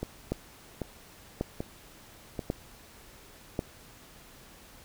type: two click trains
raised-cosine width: 2 ms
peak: -15 / -19 dBFS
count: 4 / 4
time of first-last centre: 0.32-3.592 / 0.03-2.392 s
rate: 0.917 / 1.27 Hz
effects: pink hiss -53 dBFS RMS until 4.84 s